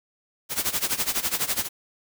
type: noise with tremolo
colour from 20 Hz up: white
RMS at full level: -23 dBFS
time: 0.49-1.69 s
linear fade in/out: 50 ms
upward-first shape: sine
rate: 12 Hz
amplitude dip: 85%
effects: none